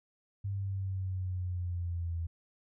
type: linear sweep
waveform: sine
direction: down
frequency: 99.7 to 83 Hz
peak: -32 dBFS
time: 0.44-2.27 s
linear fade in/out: 10 ms
effects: none